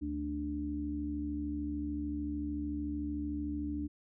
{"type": "harmonic tone", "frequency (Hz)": 73.42, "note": "D2", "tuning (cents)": 0, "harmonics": [1, 3, 4], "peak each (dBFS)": [-40, -44, -35], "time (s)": [0.01, 3.88], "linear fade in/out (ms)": 20, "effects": []}